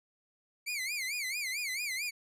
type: tone with vibrato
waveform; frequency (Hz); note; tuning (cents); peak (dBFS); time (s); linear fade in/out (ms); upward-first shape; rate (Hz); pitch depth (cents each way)
sawtooth; 2228; C#7; +8; -30; 0.66-2.11; 20; sine; 4.5; 180
effects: resampled to 32000 Hz